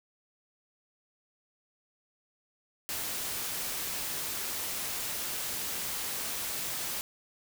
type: noise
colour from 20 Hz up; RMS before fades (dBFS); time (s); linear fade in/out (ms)
white; -35; 2.89-7.01; 0
effects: none